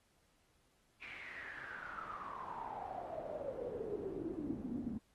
brown noise with band-pass filter sweep, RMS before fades -44 dBFS, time 1.01-4.99 s, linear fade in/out 20 ms, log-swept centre 2400 to 220 Hz, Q 9.3, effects pink hiss -75 dBFS RMS until 5.14 s + AAC 32 kbps

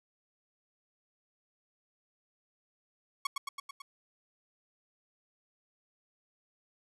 sawtooth tone with echo, 1108.7 Hz, C#6, in tune, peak -25 dBFS, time 3.25-3.27 s, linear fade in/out 5 ms, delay 110 ms, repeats 5, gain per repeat -3 dB, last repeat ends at 3.82 s, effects low-pass 12000 Hz 12 dB/octave

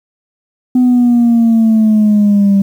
sine exponential sweep, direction down, 252.7 to 196 Hz, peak -4 dBFS, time 0.75-2.62 s, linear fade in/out 5 ms, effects tanh soft clip ceiling -4 dBFS + 7-bit

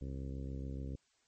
harmonic tone, 67 Hz, C2, 42 cents sharp, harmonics 1 / 2 / 3 / 4 / 5 / 6 / 7 / 8, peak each -41 / -44 / -50 / -48 / -55 / -56 / -56 / -59 dBFS, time 0.01-0.96 s, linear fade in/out 5 ms, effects white hiss -74 dBFS RMS until 1.27 s + MP3 32 kbps

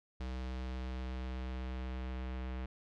square tone with low-pass filter sweep, 63.7 Hz, C2, 46 cents flat, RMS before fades -40 dBFS, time 0.2-2.66 s, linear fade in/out 5 ms, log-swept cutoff 4500 to 2700 Hz, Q 1.1, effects none

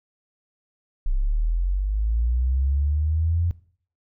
sine linear sweep, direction up, 31.08 to 87.31 Hz, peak -19 dBFS, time 1.06-3.51 s, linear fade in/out 0 ms, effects noise-tail reverb RT60 0.5 s tail -19 dB re dry

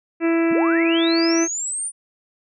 harmonic tone, 331.8 Hz, E4, 11 cents sharp, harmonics 1 / 2 / 3 / 4 / 5 / 6 / 7 / 8, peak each -16 / -27 / -35 / -32 / -33 / -33 / -32 / -35 dBFS, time 0.2-1.48 s, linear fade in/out 50 ms
sine linear sweep, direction up, 55 to 9397 Hz, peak -23 dBFS, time 0.5-1.92 s, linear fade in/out 50 ms
effects none

